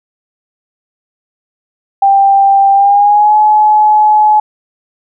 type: tone with pitch glide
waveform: sine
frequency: 789 to 850.5 Hz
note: G5 to G#5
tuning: +11 to +41 cents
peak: -4 dBFS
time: 2.02-4.4 s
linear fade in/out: 5 ms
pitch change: +130 cents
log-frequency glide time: 2.73-3.36 s
effects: none